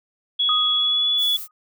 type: tone with pitch glide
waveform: sine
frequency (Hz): 3362 to 3419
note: G#7 to G#7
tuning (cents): +20 to +50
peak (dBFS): -17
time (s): 0.39-1.37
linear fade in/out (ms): 10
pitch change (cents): +30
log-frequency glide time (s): 0.74-1.09
type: tone with exponential decay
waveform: sine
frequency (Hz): 1244.5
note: D#6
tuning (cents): 0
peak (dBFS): -20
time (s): 0.49-1.51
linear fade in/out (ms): 1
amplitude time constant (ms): 220
type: noise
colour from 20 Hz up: violet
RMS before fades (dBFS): -33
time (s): 1.17-1.48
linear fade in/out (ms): 50
effects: none